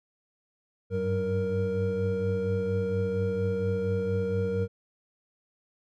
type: tone cluster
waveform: triangle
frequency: 96.9 / 101.2 / 189.2 / 467.3 Hz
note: G2 / G#2 / F#3 / A#4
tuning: -20 / -44 / +39 / +4 cents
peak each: -30 / -32 / -31 / -26 dBFS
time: 0.9-4.68 s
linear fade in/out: 50 ms
effects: none